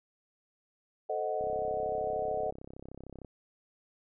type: chord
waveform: sine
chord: A diminished seventh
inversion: none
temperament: equal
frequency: 440 / 523.3 / 622.3 / 740 Hz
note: A4 / C5 / Eb5 / Gb5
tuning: 0 / 0 / 0 / 0 cents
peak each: -36 / -39 / -34 / -35 dBFS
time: 1.09-2.51 s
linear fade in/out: 10 ms
type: click train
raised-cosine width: 2 ms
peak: -32 dBFS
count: 62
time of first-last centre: 1.41-3.247 s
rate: 33.2 Hz
effects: none